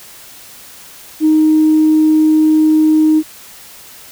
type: tone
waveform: sine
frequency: 311.1 Hz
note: D#4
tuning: in tune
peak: -6 dBFS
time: 1.2-3.23 s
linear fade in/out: 50 ms
effects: tanh soft clip ceiling -2 dBFS + white hiss -37 dBFS RMS until 4.11 s